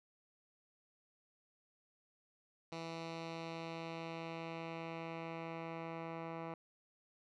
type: tone with low-pass filter sweep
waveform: 10% pulse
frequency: 164.81 Hz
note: E3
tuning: in tune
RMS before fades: -45 dBFS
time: 2.72-6.54 s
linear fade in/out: 2 ms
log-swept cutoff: 4700 to 1700 Hz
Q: 1.4
effects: none